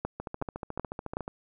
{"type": "two click trains", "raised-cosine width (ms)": 1, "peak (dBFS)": [-16, -21], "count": [4, 16], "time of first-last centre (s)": [[0.05, 1.169], [0.2, 1.279]], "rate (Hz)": [2.68, 13.9], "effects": []}